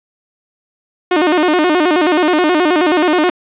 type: tone with vibrato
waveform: sawtooth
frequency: 331.9 Hz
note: E4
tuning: 12 cents sharp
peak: -6 dBFS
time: 1.11-3.3 s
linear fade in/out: 5 ms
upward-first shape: square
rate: 9.4 Hz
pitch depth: 150 cents each way
effects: resampled to 8000 Hz + 7-bit